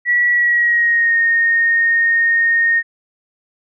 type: tone with pitch glide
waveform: sine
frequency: 1938 to 1848.3 Hz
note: B6 to A#6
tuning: -33 to -15 cents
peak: -11 dBFS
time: 0.05-2.83 s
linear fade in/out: 50 ms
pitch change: -82 cents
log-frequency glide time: 0.32-1.17 s
effects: none